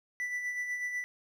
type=tone with tremolo; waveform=triangle; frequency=1975.5 Hz; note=B6; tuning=in tune; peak=-29 dBFS; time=0.2-1.04 s; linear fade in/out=0 ms; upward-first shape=sine; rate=8.1 Hz; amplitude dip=45%; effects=none